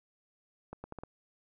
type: accelerating click train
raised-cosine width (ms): 1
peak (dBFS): -28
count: 5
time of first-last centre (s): 0.73-1.035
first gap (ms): 110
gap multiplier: 0.76
effects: none